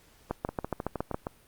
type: two click trains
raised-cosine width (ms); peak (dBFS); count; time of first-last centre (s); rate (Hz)
1; -18 / -15; 6 / 7; 0.49-1.269 / 0.31-1.144; 6.42 / 7.19
effects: pink hiss -60 dBFS RMS until 1.47 s + Opus 48 kbps